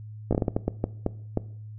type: slowing click train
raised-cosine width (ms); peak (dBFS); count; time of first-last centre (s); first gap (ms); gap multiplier
2; -10; 11; 0.31-1.374; 16; 1.39
effects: noise-tail reverb RT60 0.6 s tail -19 dB re dry + added 107 Hz sine -38 dBFS peak until 1.78 s